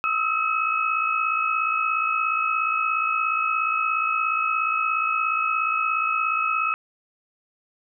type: tone cluster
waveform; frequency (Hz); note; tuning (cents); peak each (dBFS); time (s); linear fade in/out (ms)
sine; 1265 / 1322 / 2567; D#6 / E6 / E7; +28 / +5 / -47; -25; 0.04-6.74; 0
effects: none